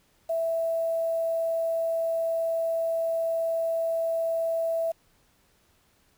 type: tone with quantisation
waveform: sine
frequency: 659 Hz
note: E5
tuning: 1 cent flat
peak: -24 dBFS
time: 0.29-4.92 s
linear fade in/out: 10 ms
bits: 8
effects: pink hiss -65 dBFS RMS until 6.17 s

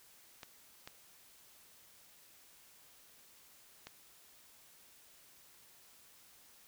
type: clicks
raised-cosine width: 0.2 ms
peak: -29 dBFS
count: 3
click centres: 0.432 / 0.875 / 3.87 s
effects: white hiss -62 dBFS RMS until 6.67 s

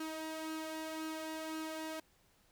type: tone with flanger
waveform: sawtooth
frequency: 316.6 Hz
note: D#4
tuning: 30 cents sharp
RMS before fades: -42 dBFS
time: 0-2 s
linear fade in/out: 5 ms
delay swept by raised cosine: 0.7 to 2.1 ms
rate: 1.9 Hz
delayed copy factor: +0.5
effects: pink hiss -70 dBFS RMS until 2.51 s

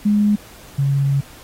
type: tone pair in turn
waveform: sine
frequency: 207.7 / 138.97 Hz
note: G#3 / C#3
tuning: 0 / +5 cents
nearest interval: perfect fifth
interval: 695 cents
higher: first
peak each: -12 / -14 dBFS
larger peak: first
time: 0.05-0.36 / 0.78-1.21 s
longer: second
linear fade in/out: 10 ms
effects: pink hiss -43 dBFS RMS until 1.43 s + AAC 48 kbps

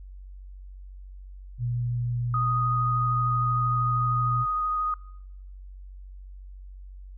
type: tone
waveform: sine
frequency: 120.9 Hz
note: B2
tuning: 36 cents flat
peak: -25 dBFS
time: 1.58-4.46 s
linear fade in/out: 50 ms
type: tone with vibrato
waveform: sine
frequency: 1244.5 Hz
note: D#6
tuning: in tune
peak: -24 dBFS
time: 2.34-4.94 s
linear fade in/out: 2 ms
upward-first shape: sine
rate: 13 Hz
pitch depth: 12 cents each way
effects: noise-tail reverb RT60 0.8 s tail -23 dB re dry + added 47 Hz sine -40 dBFS peak until 7.17 s

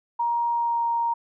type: tone with pitch glide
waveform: sine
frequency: 942 to 933.9 Hz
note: A#5 to A#5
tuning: +18 to +3 cents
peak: -21 dBFS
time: 0.19-1.14 s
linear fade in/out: 10 ms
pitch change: -15 cents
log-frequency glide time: 0.49-0.85 s
effects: none

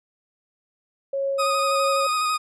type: tone with tremolo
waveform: sine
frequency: 549 Hz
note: C#5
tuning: 17 cents flat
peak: -21 dBFS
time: 1.13-2.07 s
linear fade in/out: 5 ms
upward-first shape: triangle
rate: 1.7 Hz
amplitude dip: 40%
type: tone with vibrato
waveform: 40% pulse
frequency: 1244.5 Hz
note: D#6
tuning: in tune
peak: -20 dBFS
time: 1.38-2.38 s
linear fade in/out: 20 ms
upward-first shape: square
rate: 12 Hz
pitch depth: 18 cents each way
effects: resampled to 24000 Hz

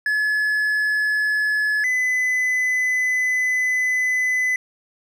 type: tone pair in turn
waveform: triangle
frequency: 1709 / 2010 Hz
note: G#6 / B6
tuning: +49 / +30 cents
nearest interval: minor third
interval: 281 cents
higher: second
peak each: -16 dBFS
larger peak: neither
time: 0.06-1.84 / 1.84-4.56 s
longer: second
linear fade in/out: 2 ms
effects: none

